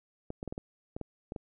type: clicks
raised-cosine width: 2 ms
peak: -24 dBFS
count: 9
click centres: 0.304 / 0.429 / 0.477 / 0.525 / 0.579 / 0.965 / 1.013 / 1.321 / 1.362 s
effects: none